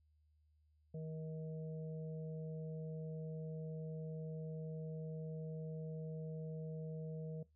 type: harmonic tone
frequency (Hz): 158.2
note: D#3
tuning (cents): +29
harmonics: 1 / 3 / 4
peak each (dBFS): -43 / -50 / -57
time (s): 0.94-7.43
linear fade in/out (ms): 5
effects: noise-tail reverb RT60 0.2 s tail -21 dB re dry + added 76 Hz sine -70 dBFS peak until 7.55 s